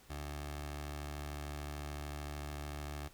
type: tone with notch filter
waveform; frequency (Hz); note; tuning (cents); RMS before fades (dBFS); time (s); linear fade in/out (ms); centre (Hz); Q
15% pulse; 73.42; D2; 0; -43; 0.09-3.09; 20; 200; 0.88
effects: pink hiss -62 dBFS RMS until 3.13 s